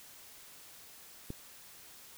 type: click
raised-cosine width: 3 ms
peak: -26 dBFS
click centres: 1.304 s
effects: white hiss -54 dBFS RMS until 2.17 s